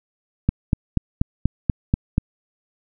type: click train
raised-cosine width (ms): 5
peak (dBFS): -4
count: 8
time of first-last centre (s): 0.49-2.181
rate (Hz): 4.14
effects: none